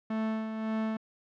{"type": "tone with tremolo", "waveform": "45% pulse", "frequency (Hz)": 220, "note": "A3", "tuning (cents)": 0, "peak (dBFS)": -28, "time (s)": [0.1, 0.97], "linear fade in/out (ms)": 5, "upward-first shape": "sine", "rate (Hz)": 1.8, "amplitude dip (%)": 50, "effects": ["low-pass 2000 Hz 12 dB/octave"]}